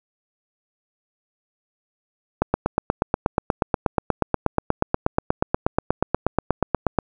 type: click train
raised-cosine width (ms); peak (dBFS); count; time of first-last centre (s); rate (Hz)
1; -3; 39; 2.42-6.987; 8.32
effects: none